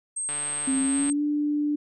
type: tone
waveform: sine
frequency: 8372 Hz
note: C9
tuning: in tune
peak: -27 dBFS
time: 0.16-1.13 s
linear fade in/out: 10 ms
type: click train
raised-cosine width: 0.3 ms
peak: -22 dBFS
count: 119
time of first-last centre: 0.29-1.098 s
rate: 146 Hz
type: tone with pitch glide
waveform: sine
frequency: 266 to 295.1 Hz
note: C4 to D4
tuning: +29 to +8 cents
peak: -22 dBFS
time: 0.67-1.76 s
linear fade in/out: 10 ms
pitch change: +179 cents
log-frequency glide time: 0.84-1.22 s
effects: none